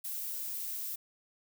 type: noise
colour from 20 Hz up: violet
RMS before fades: -38 dBFS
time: 0.04-0.96 s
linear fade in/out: 10 ms
effects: none